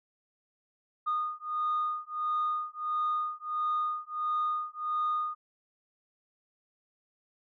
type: beating tone pair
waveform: sine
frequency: 1228 / 1229.5 Hz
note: D#6 / D#6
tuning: -23 / -21 cents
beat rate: 1.5 Hz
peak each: -31 dBFS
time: 1.06-5.35 s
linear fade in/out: 20 ms
effects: tanh soft clip ceiling -23 dBFS